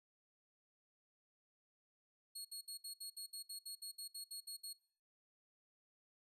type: tone bursts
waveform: 20% pulse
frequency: 4324 Hz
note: C#8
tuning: 44 cents flat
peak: -40 dBFS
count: 15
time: 2.35-4.732 s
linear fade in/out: 10 ms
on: 100 ms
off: 63 ms
effects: noise-tail reverb RT60 0.5 s tail -22 dB re dry + resampled to 32000 Hz